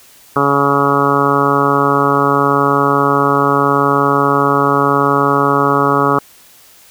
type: harmonic tone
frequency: 140.8 Hz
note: C#3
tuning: 27 cents sharp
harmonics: 1 / 2 / 3 / 4 / 5 / 6 / 7 / 8 / 9 / 10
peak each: -21 / -18 / -17 / -21 / -24 / -21 / -22 / -16 / -16 / -24 dBFS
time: 0.36-6.19 s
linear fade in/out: 2 ms
effects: white hiss -44 dBFS RMS until 6.9 s